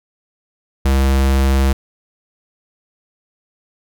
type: tone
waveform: square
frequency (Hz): 67.2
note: C2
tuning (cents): +47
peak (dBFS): -12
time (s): 0.85-1.73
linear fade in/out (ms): 5
effects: none